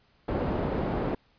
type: low-pass noise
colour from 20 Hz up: white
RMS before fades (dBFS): -29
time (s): 0.28-1.15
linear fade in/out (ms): 5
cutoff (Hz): 510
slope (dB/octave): 12
effects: pink hiss -65 dBFS RMS until 1.38 s + resampled to 11025 Hz